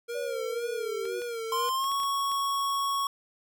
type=tone with vibrato; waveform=square; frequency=465.7 Hz; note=A#4; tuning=2 cents flat; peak=-33 dBFS; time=0.08-1.7 s; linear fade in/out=20 ms; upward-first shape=sine; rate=2 Hz; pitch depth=65 cents each way
type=exponential sweep; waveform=sine; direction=down; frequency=579 to 365 Hz; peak=-33 dBFS; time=0.14-1.21 s; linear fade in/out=20 ms
type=clicks; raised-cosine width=0.2 ms; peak=-28 dBFS; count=8; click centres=1.054 / 1.219 / 1.69 / 1.842 / 1.917 / 2.001 / 2.034 / 2.317 s
type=tone with pitch glide; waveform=square; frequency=1046.5 to 1108.1 Hz; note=C6 to C#6; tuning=0 to -1 cents; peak=-27 dBFS; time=1.52-3.07 s; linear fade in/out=2 ms; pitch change=+99 cents; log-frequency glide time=1.73-1.92 s
effects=none